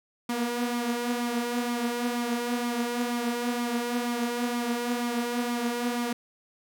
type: tone with flanger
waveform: sawtooth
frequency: 240 Hz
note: B3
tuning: 49 cents flat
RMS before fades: -29 dBFS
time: 0.29-6.13 s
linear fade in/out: 5 ms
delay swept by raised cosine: 0.87 to 6.37 ms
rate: 2.1 Hz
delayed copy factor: +0.5
effects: none